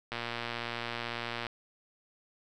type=click train; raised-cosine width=0.3 ms; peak=-19 dBFS; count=160; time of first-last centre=0.12-1.467 s; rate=118 Hz; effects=none